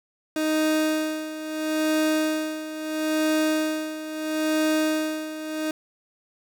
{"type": "tone with tremolo", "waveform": "30% pulse", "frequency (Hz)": 311.1, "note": "D#4", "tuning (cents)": 0, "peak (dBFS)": -17, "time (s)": [0.36, 5.71], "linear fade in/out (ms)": 2, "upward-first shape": "sine", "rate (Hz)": 0.75, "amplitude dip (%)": 75, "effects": []}